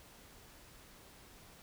silence, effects pink hiss -58 dBFS RMS until 1.62 s

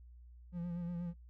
triangle tone with vibrato, 173.4 Hz, F3, 12 cents flat, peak -35 dBFS, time 0.52-1.14 s, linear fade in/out 50 ms, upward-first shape sine, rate 8.3 Hz, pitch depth 38 cents each way, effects noise-tail reverb RT60 0.1 s tail -19 dB re dry + added 60 Hz sine -53 dBFS peak until 1.29 s

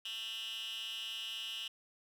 10% pulse tone with high-pass filter, 223.7 Hz, A3, 29 cents sharp, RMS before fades -42 dBFS, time 0.05-1.68 s, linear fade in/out 5 ms, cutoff 2900 Hz, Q 8.7, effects none

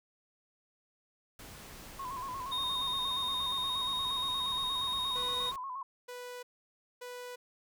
pink noise, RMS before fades -49 dBFS, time 1.39-5.56 s, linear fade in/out 2 ms
sine tone with vibrato, 1046.5 Hz, C6, in tune, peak -37 dBFS, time 1.99-5.83 s, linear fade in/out 5 ms, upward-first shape square, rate 8.5 Hz, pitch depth 69 cents each way
triangle tone with pitch glide, 3700 to 3728 Hz, A#7 to A#7, -14 to -1 cents, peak -31 dBFS, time 2.51-5.52 s, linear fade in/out 20 ms, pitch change +13 cents, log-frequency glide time 3.6-3.75 s
sawtooth tone bursts, 493.2 Hz, B4, 2 cents flat, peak -38 dBFS, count 3, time 5.15-7.36 s, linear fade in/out 10 ms, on 350 ms, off 580 ms
effects none

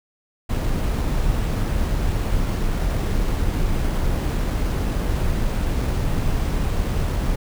brown noise with sample-and-hold, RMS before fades -21 dBFS, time 0.49-7.36 s, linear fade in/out 10 ms, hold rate 11025 Hz, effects none

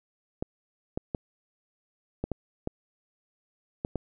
clicks, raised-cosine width 2 ms, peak -16 dBFS, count 8, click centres 0.425 / 0.975 / 1.148 / 2.24 / 2.317 / 2.674 / 3.849 / 3.957 s, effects none

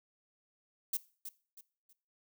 violet noise with echo, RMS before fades -33 dBFS, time 0.93-0.97 s, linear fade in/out 5 ms, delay 320 ms, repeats 3, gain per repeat -10 dB, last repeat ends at 1.93 s, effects noise-tail reverb RT60 0.4 s tail -19 dB re dry

